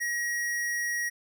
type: tone with hard clipping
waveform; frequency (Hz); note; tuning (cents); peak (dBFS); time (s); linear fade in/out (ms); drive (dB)
sine; 1900; A#6; +33; -29; 0-1.1; 20; 17
effects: none